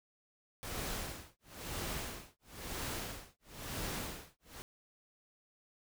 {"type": "noise with tremolo", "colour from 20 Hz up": "pink", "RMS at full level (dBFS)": -39, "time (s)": [0.63, 4.62], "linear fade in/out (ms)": 0, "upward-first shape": "sine", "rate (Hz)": 1, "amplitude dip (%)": 100, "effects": []}